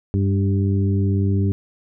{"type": "harmonic tone with a mistuned harmonic", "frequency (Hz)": 98, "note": "G2", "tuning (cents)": 0, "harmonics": [1, 2, 3, 4], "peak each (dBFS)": [-17, -23, -27, -29], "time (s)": [0.14, 1.52], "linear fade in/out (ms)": 0, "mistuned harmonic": 2, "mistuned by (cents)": 16, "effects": []}